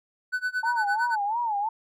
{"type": "tone with tremolo", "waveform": "triangle", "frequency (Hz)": 1499, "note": "F#6", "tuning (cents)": 22, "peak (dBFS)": -21, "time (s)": [0.32, 1.16], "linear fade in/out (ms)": 20, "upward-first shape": "sine", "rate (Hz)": 8.8, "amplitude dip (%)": 95}
{"type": "tone with vibrato", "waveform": "sine", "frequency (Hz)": 880, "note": "A5", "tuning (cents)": 0, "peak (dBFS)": -24, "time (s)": [0.63, 1.69], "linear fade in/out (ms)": 5, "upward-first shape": "sine", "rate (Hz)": 2.9, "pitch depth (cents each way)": 160}
{"effects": []}